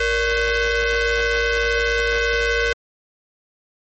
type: ring-modulated tone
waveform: sawtooth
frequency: 523.3 Hz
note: C5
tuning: in tune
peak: -10 dBFS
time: 0-2.73 s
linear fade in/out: 5 ms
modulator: 992 Hz
effects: low-pass 5000 Hz 12 dB/octave + MP3 32 kbps